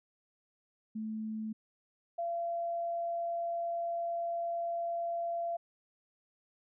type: tone pair in turn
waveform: sine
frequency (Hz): 218.2 / 682.2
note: A3 / F5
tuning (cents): -14 / -41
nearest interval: octave + minor sixth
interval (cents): 1973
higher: second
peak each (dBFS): -35 / -32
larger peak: second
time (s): 0.95-1.53 / 2.18-5.57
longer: second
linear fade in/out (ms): 10
effects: none